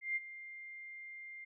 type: tone with ADSR envelope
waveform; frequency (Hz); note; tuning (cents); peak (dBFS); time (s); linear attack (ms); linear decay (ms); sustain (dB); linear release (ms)
sine; 2100; C7; +6; -31; 0.01-1.45; 150; 29; -15; 12
effects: none